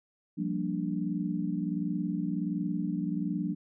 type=chord; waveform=sine; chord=G minor seventh; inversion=third; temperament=equal; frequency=174.61 / 196 / 233.1 / 293.7 Hz; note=F3 / G3 / Bb3 / D4; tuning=0 / 0 / 0 / 0 cents; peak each=-33 / -34 / -37 / -34 dBFS; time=0.37-3.55 s; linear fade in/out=20 ms; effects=none